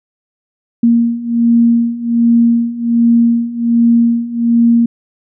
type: beating tone pair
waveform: sine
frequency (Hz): 233.1 / 234.4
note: A#3 / A#3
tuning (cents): 0 / +10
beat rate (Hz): 1.3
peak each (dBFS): -13 / -10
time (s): 0.83-4.86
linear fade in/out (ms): 5
effects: none